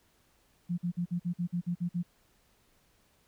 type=tone bursts; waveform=sine; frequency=174.61 Hz; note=F3; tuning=in tune; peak=-28 dBFS; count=10; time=0.69-2.031 s; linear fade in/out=20 ms; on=90 ms; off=49 ms; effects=pink hiss -68 dBFS RMS until 3.27 s